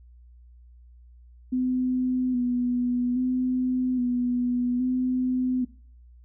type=tone with vibrato; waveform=sine; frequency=250 Hz; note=B3; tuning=21 cents sharp; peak=-22 dBFS; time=1.52-5.65 s; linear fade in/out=10 ms; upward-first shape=square; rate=0.61 Hz; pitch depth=29 cents each way; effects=noise-tail reverb RT60 0.5 s tail -20 dB re dry + added 60 Hz sine -48 dBFS peak until 6.24 s